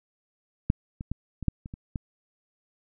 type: clicks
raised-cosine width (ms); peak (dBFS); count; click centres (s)
5; -8 / -22 / -17 / -22 / -10 / -26 / -25 / -18; 8; 0.701 / 1.009 / 1.116 / 1.427 / 1.483 / 1.659 / 1.739 / 1.958
effects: none